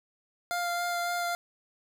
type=tone with vibrato; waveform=25% pulse; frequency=698.5 Hz; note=F5; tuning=in tune; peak=-25 dBFS; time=0.51-1.35 s; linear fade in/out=0 ms; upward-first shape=sine; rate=3.6 Hz; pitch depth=10 cents each way; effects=none